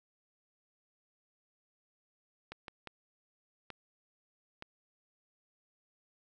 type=clicks; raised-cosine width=0.3 ms; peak=-27 dBFS; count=5; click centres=2.52 / 2.682 / 2.873 / 3.703 / 4.624 s; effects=none